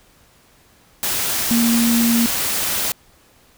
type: tone in noise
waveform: sine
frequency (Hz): 233.1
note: A#3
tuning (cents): 0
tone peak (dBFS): -14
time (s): 1.51-2.26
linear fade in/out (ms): 0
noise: white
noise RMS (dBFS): -21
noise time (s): 1.03-2.92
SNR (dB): +4
effects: pink hiss -53 dBFS RMS until 3.57 s